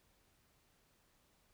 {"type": "silence", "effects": ["pink hiss -73 dBFS RMS until 1.53 s"]}